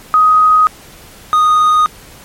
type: tone pair in turn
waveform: sine / triangle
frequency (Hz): 1254 / 1238.9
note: D#6 / D#6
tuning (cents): +13 / -8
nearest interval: unison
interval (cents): 21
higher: first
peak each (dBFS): -5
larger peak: neither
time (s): 0.14-0.67 / 1.33-1.86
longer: neither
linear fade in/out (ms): 0
effects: pink hiss -38 dBFS RMS until 2.24 s + MP3 64 kbps

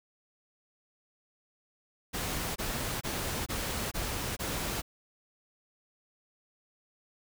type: noise bursts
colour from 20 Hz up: pink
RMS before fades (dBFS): -34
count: 6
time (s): 2.13-4.82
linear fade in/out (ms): 20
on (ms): 430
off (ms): 22
effects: none

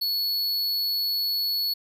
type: tone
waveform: square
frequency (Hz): 4400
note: C#8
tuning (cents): -14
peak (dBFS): -24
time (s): 0.01-1.74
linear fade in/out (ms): 10
effects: none

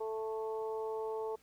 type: harmonic tone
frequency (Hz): 220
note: A3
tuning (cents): 0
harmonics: 2 / 3 / 4 / 5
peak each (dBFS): -36 / -49 / -43 / -51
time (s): 0-1.36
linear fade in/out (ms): 10
effects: pink hiss -67 dBFS RMS until 1.42 s

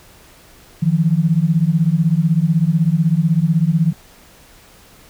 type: beating tone pair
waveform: sine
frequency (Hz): 155.56 / 171.56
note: D#3 / F3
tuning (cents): 0 / -31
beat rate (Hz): 16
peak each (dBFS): -15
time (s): 0.82-3.93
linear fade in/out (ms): 10
effects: pink hiss -46 dBFS RMS until 5.09 s

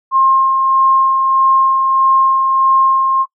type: tone with tremolo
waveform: sine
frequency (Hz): 1065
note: C6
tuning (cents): +30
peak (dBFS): -7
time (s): 0.11-3.26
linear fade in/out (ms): 50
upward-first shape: sine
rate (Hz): 1.6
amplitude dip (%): 35
effects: noise-tail reverb RT60 0.1 s tail -22 dB re dry

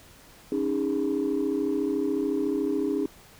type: chord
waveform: sine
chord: C# suspended second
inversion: none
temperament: equal with one note detuned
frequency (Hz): 277.2 / 311.1 / 408.2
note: C#4 / D#4 / G#4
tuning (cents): 0 / 0 / -30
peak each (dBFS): -27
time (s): 0.52-3.06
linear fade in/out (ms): 2
effects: tanh soft clip ceiling -18 dBFS + pink hiss -52 dBFS RMS until 3.39 s

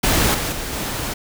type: noise with level steps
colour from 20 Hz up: pink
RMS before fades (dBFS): -17 / -23 / -27 / -25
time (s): 0.03-1.14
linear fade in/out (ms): 10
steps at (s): 0.34 / 0.52 / 0.72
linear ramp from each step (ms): 5
effects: none

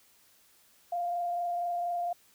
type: tone with frequency modulation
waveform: sine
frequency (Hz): 698.5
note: F5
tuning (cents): 0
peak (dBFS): -29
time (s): 0.92-2.13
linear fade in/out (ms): 5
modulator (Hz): 24.2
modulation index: 0.44
effects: white hiss -63 dBFS RMS until 2.34 s

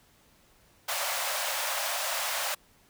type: high-pass noise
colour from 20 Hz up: pink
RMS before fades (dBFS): -31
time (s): 0.88-2.55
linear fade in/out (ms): 10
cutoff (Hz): 540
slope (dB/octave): 96
effects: pink hiss -62 dBFS RMS until 2.89 s

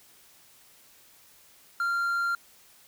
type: tone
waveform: triangle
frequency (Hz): 1387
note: F6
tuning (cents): -12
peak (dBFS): -23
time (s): 1.8-2.35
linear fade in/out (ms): 2
effects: white hiss -57 dBFS RMS until 2.87 s

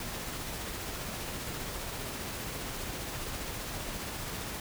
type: noise with tremolo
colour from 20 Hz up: pink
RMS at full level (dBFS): -37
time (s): 0-4.6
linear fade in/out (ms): 2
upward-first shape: triangle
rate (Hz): 15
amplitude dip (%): 25
effects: none

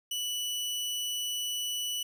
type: tone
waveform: sawtooth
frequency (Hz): 2960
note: F#7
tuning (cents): 0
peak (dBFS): -28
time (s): 0.11-2.03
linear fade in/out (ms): 5
effects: none

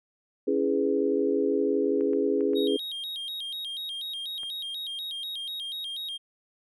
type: chord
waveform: sine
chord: C# minor seventh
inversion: none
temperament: equal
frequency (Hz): 277.2 / 329.6 / 415.3 / 493.9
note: C#4 / E4 / G#4 / B4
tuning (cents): 0 / 0 / 0 / 0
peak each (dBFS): -28 / -30 / -25 / -31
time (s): 0.47-2.77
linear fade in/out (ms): 10
type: clicks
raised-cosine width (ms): 0.5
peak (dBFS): -33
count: 5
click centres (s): 2.009 / 2.133 / 2.408 / 2.534 / 4.433
type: tone with vibrato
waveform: triangle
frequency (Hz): 3482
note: A7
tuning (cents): -19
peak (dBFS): -31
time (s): 2.55-6.18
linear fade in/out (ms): 20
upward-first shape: square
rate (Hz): 4.1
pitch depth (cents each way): 140
effects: none

